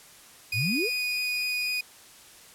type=tone; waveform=30% pulse; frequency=2474 Hz; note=D#7; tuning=10 cents flat; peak=-24 dBFS; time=0.52-1.81 s; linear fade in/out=5 ms
type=exponential sweep; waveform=sine; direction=up; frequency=91.5 to 531 Hz; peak=-26 dBFS; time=0.53-0.9 s; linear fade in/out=50 ms
effects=white hiss -51 dBFS RMS until 2.54 s + low-pass 12000 Hz 12 dB/octave